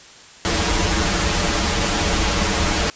pink noise with comb filter, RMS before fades -19 dBFS, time 0.45-2.9 s, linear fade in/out 0 ms, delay 7.8 ms, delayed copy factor -0.9, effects white hiss -43 dBFS RMS until 2.95 s + resampled to 16000 Hz

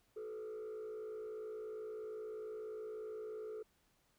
sine tone with frequency modulation, 432.8 Hz, A4, 29 cents flat, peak -40 dBFS, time 0.16-3.63 s, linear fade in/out 10 ms, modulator 57 Hz, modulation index 0.6, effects tanh soft clip ceiling -42 dBFS + pink hiss -75 dBFS RMS until 4.18 s

